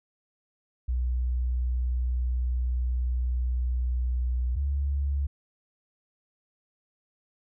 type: tone pair in turn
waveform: sine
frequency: 61.74 / 70.07 Hz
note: B1 / C#2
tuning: 0 / +19 cents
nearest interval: major second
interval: 219 cents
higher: second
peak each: -24 dBFS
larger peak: neither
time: 0.88-4.56 / 4.56-5.27 s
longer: first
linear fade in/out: 10 ms
effects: none